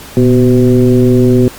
sine tone with frequency modulation, 247.6 Hz, B3, 5 cents sharp, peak -4 dBFS, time 0.17-1.48 s, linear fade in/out 0 ms, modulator 130 Hz, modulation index 1.3, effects pink hiss -31 dBFS RMS until 1.58 s + MP3 96 kbps

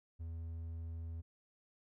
triangle tone, 82.41 Hz, E2, in tune, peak -39 dBFS, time 0.19-1.22 s, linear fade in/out 20 ms, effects none

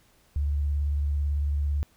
sine tone with vibrato, 72.3 Hz, D2, 27 cents flat, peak -23 dBFS, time 0.36-1.83 s, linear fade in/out 0 ms, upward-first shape square, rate 18 Hz, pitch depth 32 cents each way, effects pink hiss -62 dBFS RMS until 1.96 s

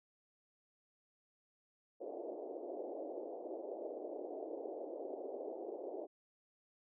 pink band-pass noise, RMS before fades -45 dBFS, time 2-6.07 s, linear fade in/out 20 ms, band 320 to 690 Hz, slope 48 dB/octave, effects none

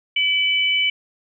sine tone pair together, 2303 / 2992 Hz, D7 / F#7, -34 / +19 cents, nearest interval perfect fourth, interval 453 cents, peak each -19 dBFS, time 0.16-0.9 s, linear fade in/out 5 ms, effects none

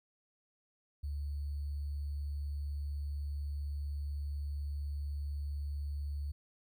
sine tone with sample-and-hold, 72.1 Hz, D2, 31 cents flat, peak -35 dBFS, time 1.03-6.32 s, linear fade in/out 10 ms, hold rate 4410 Hz, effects none

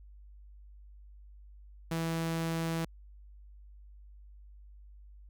sawtooth tone, 164.3 Hz, E3, 5 cents flat, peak -27 dBFS, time 1.91-2.85 s, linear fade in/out 5 ms, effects added 50 Hz sine -50 dBFS peak until 5.29 s

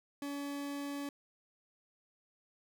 40% pulse tone, 283.8 Hz, C#4, 41 cents sharp, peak -37 dBFS, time 0.22-1.09 s, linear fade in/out 2 ms, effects none

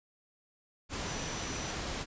sine tone in noise, 5920 Hz, F#8, in tune, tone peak -45 dBFS, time 1.03-1.75 s, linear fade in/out 50 ms, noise pink, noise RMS -37 dBFS, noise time 0.89-2.06 s, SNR -11 dB, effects resampled to 16000 Hz

